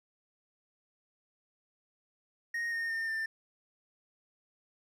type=tone with pitch steps; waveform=triangle; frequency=1864.7 / 1839 / 1813.7 / 1788.7 Hz; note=A#6 / A#6 / A#6 / A6; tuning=0 / -24 / -48 / +28 cents; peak=-30 dBFS; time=2.54-3.26 s; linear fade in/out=5 ms; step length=180 ms; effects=none